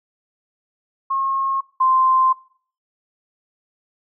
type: tone pair in turn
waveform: sine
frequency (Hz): 1081 / 1043.3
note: C#6 / C6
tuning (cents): -44 / -5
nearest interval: minor second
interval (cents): 61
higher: first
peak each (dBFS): -18 / -13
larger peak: second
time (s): 1.1-1.61 / 1.8-2.33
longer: second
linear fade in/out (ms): 10
effects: noise-tail reverb RT60 0.5 s tail -20 dB re dry